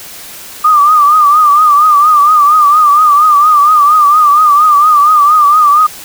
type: tone with vibrato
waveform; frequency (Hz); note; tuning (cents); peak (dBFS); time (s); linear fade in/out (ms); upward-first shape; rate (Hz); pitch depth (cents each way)
sine; 1200; D6; +37; -3; 0.64-5.87; 10; triangle; 4.3; 99
effects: white hiss -29 dBFS RMS until 6.04 s